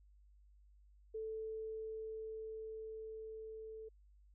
sine tone with level ramp, 440 Hz, A4, in tune, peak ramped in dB -40 to -47 dBFS, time 1.14-3.89 s, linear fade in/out 10 ms, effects added 50 Hz sine -62 dBFS peak until 4.34 s

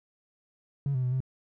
triangle tone with pitch steps, 139.9 / 128.3 / 125.5 / 130.5 Hz, C#3 / C3 / B2 / C3, +16 / -34 / +28 / -4 cents, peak -22 dBFS, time 0.86-1.204 s, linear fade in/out 2 ms, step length 86 ms, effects tanh soft clip ceiling -22 dBFS

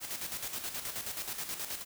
white noise with tremolo, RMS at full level -37 dBFS, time 0-1.85 s, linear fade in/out 50 ms, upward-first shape square, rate 9.4 Hz, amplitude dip 55%, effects none

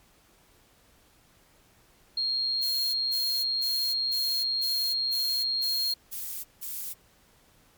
sine tone, 4241 Hz, C8, 23 cents sharp, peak -25 dBFS, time 2.17-5.94 s, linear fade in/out 5 ms
violet noise bursts, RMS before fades -35 dBFS, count 9, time 2.61-6.94 s, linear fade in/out 20 ms, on 330 ms, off 170 ms
effects pink hiss -61 dBFS RMS until 7.77 s + MP3 96 kbps

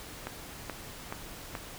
click train, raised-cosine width 0.5 ms, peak -20 dBFS, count 4, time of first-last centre 0.27-1.552 s, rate 2.34 Hz, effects pink hiss -45 dBFS RMS until 1.78 s

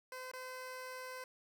15% pulse tone with dropouts, 512 Hz, C5, 38 cents flat, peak -38 dBFS, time 0.12-1.24 s, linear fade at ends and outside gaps 2 ms, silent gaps 0.315-0.335 s, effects none

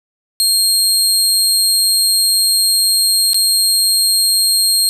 25% pulse tone with dropouts, 4226 Hz, C8, 16 cents sharp, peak -6 dBFS, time 0.4-4.89 s, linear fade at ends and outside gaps 0 ms, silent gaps 3.333-3.344 s, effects none

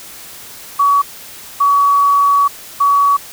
sine tone bursts at uneven times, 1132 Hz, C#6, 36 cents sharp, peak -8 dBFS, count 3, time 0.79-1.02 / 1.6-2.48 / 2.8-3.17 s, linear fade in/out 10 ms, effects white hiss -34 dBFS RMS until 3.32 s

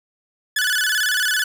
sawtooth tone with vibrato, 1600 Hz, G6, 35 cents sharp, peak -14 dBFS, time 0.56-1.44 s, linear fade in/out 5 ms, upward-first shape square, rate 18 Hz, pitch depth 120 cents each way, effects none

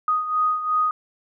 sine beating tone pair, 1244.5 / 1247.3 Hz, D#6 / D#6, 0 / +4 cents, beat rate 2.8 Hz, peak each -20 / -26 dBFS, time 0.08-0.91 s, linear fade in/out 2 ms, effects none

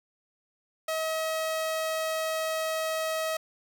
sawtooth tone, 638 Hz, D#5, 43 cents sharp, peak -24 dBFS, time 0.88-3.37 s, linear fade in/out 5 ms, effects none

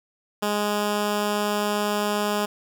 10% pulse tone, 207.5 Hz, G#3, 1 cent flat, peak -14 dBFS, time 0.42-2.46 s, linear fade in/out 10 ms, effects none

